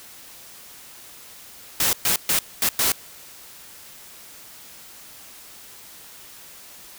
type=noise bursts at uneven times; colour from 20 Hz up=white; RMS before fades=-20 dBFS; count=5; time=1.8-1.93 / 2.05-2.16 / 2.29-2.39 / 2.62-2.69 / 2.79-2.92 s; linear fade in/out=2 ms; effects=white hiss -44 dBFS RMS until 6.98 s